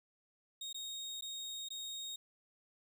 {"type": "tone with dropouts", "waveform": "30% pulse", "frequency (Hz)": 3729, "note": "A#7", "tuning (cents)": 0, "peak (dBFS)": -39, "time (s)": [0.61, 2.16], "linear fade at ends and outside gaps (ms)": 5, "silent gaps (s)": [[0.729, 0.744], [1.21, 1.222], [1.687, 1.704]], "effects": []}